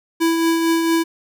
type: tone with tremolo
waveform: square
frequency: 330 Hz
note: E4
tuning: 2 cents sharp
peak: -14 dBFS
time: 0.2-1.04 s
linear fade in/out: 20 ms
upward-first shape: triangle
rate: 4.4 Hz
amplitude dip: 40%
effects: none